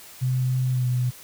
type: tone with pitch glide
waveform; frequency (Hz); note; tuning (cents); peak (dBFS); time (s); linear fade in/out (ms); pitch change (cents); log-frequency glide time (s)
sine; 128.2 to 124.69; C3 to B2; -35 to +17; -20; 0.21-1.11; 20; -48; 0.71-0.87
effects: white hiss -45 dBFS RMS until 1.23 s